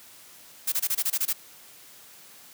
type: noise bursts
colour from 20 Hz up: blue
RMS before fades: -25 dBFS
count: 9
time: 0.67-1.331 s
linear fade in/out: 10 ms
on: 53 ms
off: 23 ms
effects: white hiss -50 dBFS RMS until 2.53 s + high-pass 100 Hz 12 dB/octave